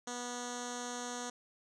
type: tone with low-pass filter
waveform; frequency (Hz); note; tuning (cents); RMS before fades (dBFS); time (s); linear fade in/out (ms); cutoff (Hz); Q
10% pulse; 244.2; B3; -19; -41; 0.07-1.3; 5; 7000; 5.4
effects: none